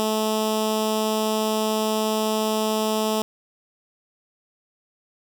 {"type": "tone with notch filter", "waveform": "10% pulse", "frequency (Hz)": 217, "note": "A3", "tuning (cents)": -24, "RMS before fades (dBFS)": -23, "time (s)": [0, 3.22], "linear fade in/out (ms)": 0, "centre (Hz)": 1600, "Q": 1.1, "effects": []}